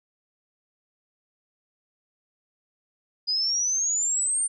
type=exponential sweep; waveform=sine; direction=up; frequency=4900 to 9010 Hz; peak=-22 dBFS; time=3.27-4.48 s; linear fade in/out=20 ms; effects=none